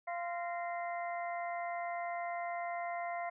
harmonic tone with a mistuned harmonic, 346.1 Hz, F4, 16 cents flat, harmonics 2 / 3 / 4 / 5 / 6, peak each -37 / -45 / -50 / -50 / -46 dBFS, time 0.07-3.3 s, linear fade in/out 10 ms, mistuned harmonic 5, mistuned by +110 cents, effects none

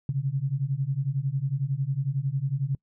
sine beating tone pair, 130.81 / 141.81 Hz, C3 / C#3, 0 / +40 cents, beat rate 11 Hz, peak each -28 / -27 dBFS, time 0.09-2.75 s, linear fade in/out 2 ms, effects noise-tail reverb RT60 0.1 s tail -26 dB re dry

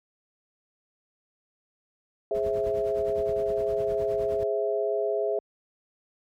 sine chord, Ab augmented, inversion none, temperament equal with one note detuned, 415.3 / 532.1 / 659.3 Hz, Ab4 / C5 / E5, 0 / +29 / 0 cents, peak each -27 / -32 / -28 dBFS, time 2.31-5.39 s, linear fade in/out 2 ms
brown noise with tremolo, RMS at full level -36 dBFS, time 2.34-4.44 s, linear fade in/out 10 ms, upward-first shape triangle, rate 9.7 Hz, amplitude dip 90%
effects high-pass 60 Hz 12 dB/octave

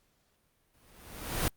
pink noise with exponential growth, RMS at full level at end -27 dBFS, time 0.74-1.48 s, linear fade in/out 1 ms, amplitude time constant 160 ms, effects pink hiss -72 dBFS RMS until 1.56 s + Opus 48 kbps

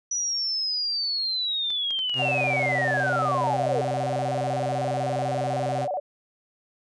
sine linear sweep, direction down, 5910 to 415.3 Hz, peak -24 dBFS, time 0.11-3.81 s, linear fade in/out 5 ms
clicks, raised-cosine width 0.2 ms, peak -24 dBFS, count 8, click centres 1.704 / 1.907 / 1.991 / 2.096 / 2.142 / 2.619 / 2.998 / 3.082 s
sawtooth tone, 130.81 Hz, C3, in tune, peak -25 dBFS, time 2.14-5.88 s, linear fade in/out 50 ms
sine tone with vibrato, 655 Hz, E5, 11 cents flat, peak -25 dBFS, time 2.19-6 s, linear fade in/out 10 ms, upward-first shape square, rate 16 Hz, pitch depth 210 cents each way
effects resampled to 22050 Hz

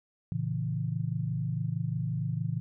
sine chord, A# diminished, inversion none, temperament equal with one note detuned, 113.75 / 138.59 / 164.81 Hz, A#2 / C#3 / E3, -42 / 0 / 0 cents, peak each -33 dBFS, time 0.32-2.6 s, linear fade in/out 0 ms, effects none

